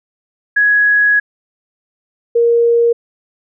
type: tone pair in turn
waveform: sine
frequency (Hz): 1671 / 468.9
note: G#6 / A#4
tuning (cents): +10 / +10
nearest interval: octave + minor seventh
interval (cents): 2200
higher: first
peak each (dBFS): -8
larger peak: neither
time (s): 0.56-1.2 / 2.35-2.93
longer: first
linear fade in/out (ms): 10
effects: none